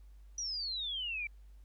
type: exponential sweep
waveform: sine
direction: down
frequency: 5920 to 2300 Hz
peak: -35 dBFS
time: 0.38-1.27 s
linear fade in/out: 2 ms
effects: added 50 Hz sine -52 dBFS peak until 1.64 s + pink hiss -75 dBFS RMS until 1.64 s